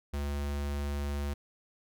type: tone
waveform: square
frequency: 71.6 Hz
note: D2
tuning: 43 cents flat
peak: -32 dBFS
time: 0.13-1.34 s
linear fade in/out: 10 ms
effects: none